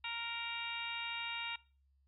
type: harmonic tone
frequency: 466.2 Hz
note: A#4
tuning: in tune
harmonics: 2 / 3 / 4 / 5 / 6 / 7 / 8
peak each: -46 / -49 / -51 / -44 / -43 / -54 / -46 dBFS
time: 0.04-1.56 s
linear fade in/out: 5 ms
effects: noise-tail reverb RT60 0.4 s tail -22 dB re dry + added 68 Hz sine -69 dBFS peak until 2.07 s